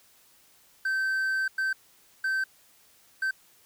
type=tone bursts at uneven times; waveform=triangle; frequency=1549 Hz; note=G6; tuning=21 cents flat; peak=-23 dBFS; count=4; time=0.85-1.48 / 1.58-1.73 / 2.24-2.44 / 3.22-3.31 s; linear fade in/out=5 ms; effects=white hiss -60 dBFS RMS until 3.65 s